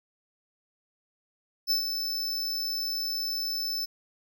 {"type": "tone with ADSR envelope", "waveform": "square", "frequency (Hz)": 5274, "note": "E8", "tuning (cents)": 0, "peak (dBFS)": -22, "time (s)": [1.67, 3.86], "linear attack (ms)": 39, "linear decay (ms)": 110, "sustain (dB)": -7, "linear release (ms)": 16, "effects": []}